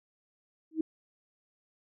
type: tone with exponential growth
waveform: sine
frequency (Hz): 317.8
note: D#4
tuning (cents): +37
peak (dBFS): -22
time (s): 0.71-0.81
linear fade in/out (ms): 5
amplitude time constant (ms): 20
effects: none